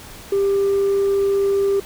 sine tone, 395.9 Hz, G4, 17 cents sharp, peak -13 dBFS, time 0.32-1.8 s, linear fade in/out 5 ms, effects tanh soft clip ceiling -13 dBFS + pink hiss -39 dBFS RMS until 1.85 s

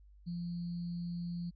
sine tone with sample-and-hold, 173.2 Hz, F3, 14 cents flat, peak -36 dBFS, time 0.26-1.51 s, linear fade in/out 20 ms, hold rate 4410 Hz, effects added 50 Hz sine -56 dBFS peak until 1.55 s + resampled to 16000 Hz

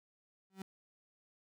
35% pulse tone with exponential growth, 191.3 Hz, G3, 42 cents flat, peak -37 dBFS, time 0.5-0.62 s, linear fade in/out 2 ms, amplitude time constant 24 ms, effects none

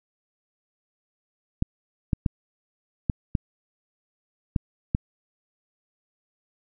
clicks, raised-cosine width 5 ms, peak -9 dBFS, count 7, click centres 1.624 / 2.132 / 2.262 / 3.098 / 3.352 / 4.562 / 4.949 s, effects none

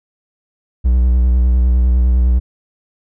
triangle tone with vibrato, 61.7 Hz, B1, 1 cent flat, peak -7 dBFS, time 0.84-2.4 s, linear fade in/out 20 ms, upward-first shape sine, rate 9.9 Hz, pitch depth 46 cents each way, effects none

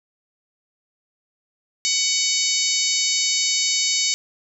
harmonic tone, 748 Hz, F#5, 19 cents sharp, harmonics 3 / 4 / 5 / 6 / 7 / 8 / 9 / 10, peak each -28 / -29 / -27 / -25 / -27 / -25 / -27 / -28 dBFS, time 1.85-4.14 s, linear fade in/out 0 ms, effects none

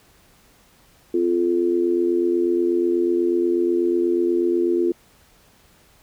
sine tone with amplitude modulation, 347.1 Hz, F4, 11 cents flat, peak -13 dBFS, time 1.14-4.92 s, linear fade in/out 5 ms, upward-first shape sine, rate 88.2 Hz, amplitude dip 80%, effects pink hiss -55 dBFS RMS until 6.02 s

